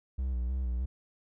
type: tone with vibrato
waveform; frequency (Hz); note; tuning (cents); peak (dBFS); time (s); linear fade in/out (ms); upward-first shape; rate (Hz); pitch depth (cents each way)
triangle; 62.7; B1; +27; -27; 0.18-0.86; 10; square; 3.2; 56
effects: none